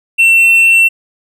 triangle tone, 2701 Hz, E7, 42 cents sharp, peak -3 dBFS, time 0.18-0.89 s, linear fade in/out 20 ms, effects none

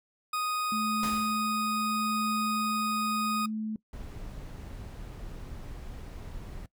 40% pulse tone, 1244.5 Hz, D#6, in tune, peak -28 dBFS, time 0.33-3.46 s, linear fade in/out 5 ms
sine tone with tremolo, 217.2 Hz, A3, 22 cents flat, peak -30 dBFS, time 0.72-3.76 s, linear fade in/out 2 ms, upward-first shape triangle, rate 0.79 Hz, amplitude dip 25%
pink noise with exponential decay, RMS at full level -35 dBFS, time 1.03-1.59 s, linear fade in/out 2 ms, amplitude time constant 120 ms
brown noise, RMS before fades -41 dBFS, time 3.93-6.66 s, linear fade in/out 2 ms
effects noise-tail reverb RT60 0.1 s tail -20 dB re dry

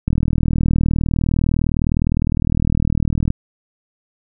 click train, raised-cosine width 5 ms, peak -5 dBFS, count 129, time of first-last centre 0.08-3.304 s, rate 39.7 Hz, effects none

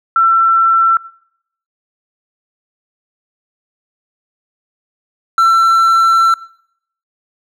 sine / triangle tone pair in turn, 1344 / 1344 Hz, E6 / E6, +33 / +33 cents, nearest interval unison, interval 0 cents, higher neither, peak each -7 / -5 dBFS, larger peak second, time 0.16-0.97 / 5.38-6.34 s, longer second, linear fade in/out 2 ms, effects noise-tail reverb RT60 0.7 s tail -22 dB re dry

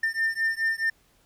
triangle beating tone pair, 1800 / 1804.7 Hz, A6 / A6, +39 / +43 cents, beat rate 4.7 Hz, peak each -25 dBFS, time 0.03-0.9 s, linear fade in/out 5 ms, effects pink hiss -63 dBFS RMS until 1.25 s

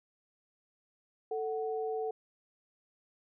sine tone pair together, 441.8 / 743 Hz, A4 / F#5, +7 / +7 cents, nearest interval major sixth, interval 900 cents, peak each -33 / -38 dBFS, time 1.31-2.11 s, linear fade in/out 5 ms, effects none

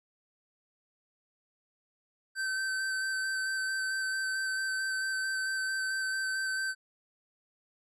square tone with vibrato, 1544 Hz, G6, 27 cents flat, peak -31 dBFS, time 2.35-6.75 s, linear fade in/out 50 ms, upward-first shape square, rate 4.5 Hz, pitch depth 10 cents each way, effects resampled to 24000 Hz

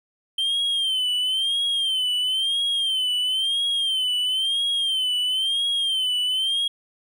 triangle tone with vibrato, 3127 Hz, G7, 5 cents flat, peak -19 dBFS, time 0.38-6.68 s, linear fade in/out 5 ms, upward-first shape sine, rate 0.99 Hz, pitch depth 92 cents each way, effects none

